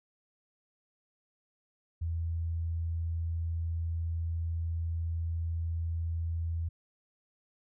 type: tone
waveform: sine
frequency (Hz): 83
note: E2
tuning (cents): +12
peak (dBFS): -30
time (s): 2.01-6.69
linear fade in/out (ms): 10
effects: none